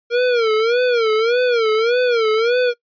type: tone with vibrato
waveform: square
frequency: 465.6 Hz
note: A#4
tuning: 2 cents flat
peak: -14 dBFS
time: 0.1-2.74 s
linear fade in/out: 50 ms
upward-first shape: sine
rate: 1.7 Hz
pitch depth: 130 cents each way
effects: noise-tail reverb RT60 0.1 s tail -22 dB re dry + resampled to 11025 Hz